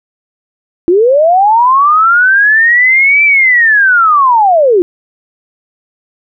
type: linear two-way sweep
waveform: sine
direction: up then down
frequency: 329.6 to 2346 to 334.2 Hz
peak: -4 dBFS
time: 0.88-4.82 s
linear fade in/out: 0 ms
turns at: 3.24 s
effects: none